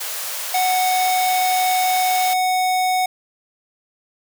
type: high-pass noise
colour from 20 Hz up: white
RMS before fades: -27 dBFS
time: 0-2.34 s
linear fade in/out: 10 ms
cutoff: 480 Hz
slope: 48 dB/octave
type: tone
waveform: square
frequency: 740 Hz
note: F#5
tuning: in tune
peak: -17 dBFS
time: 0.54-3.06 s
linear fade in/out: 5 ms
effects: none